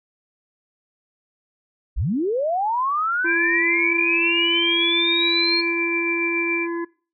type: linear sweep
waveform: sine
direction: up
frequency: 30.87 to 4282 Hz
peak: -19 dBFS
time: 1.96-5.62 s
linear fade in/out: 20 ms
type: harmonic tone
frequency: 338.8 Hz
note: E4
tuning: 48 cents sharp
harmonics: 1 / 3 / 5 / 6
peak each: -24 / -33 / -36 / -44 dBFS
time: 3.24-6.85 s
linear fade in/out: 10 ms
type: tone with tremolo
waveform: sine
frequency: 2350 Hz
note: D7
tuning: 1 cent sharp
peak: -21 dBFS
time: 3.25-6.67 s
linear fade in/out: 50 ms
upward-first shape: sine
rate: 7.1 Hz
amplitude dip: 30%
effects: noise-tail reverb RT60 0.4 s tail -23 dB re dry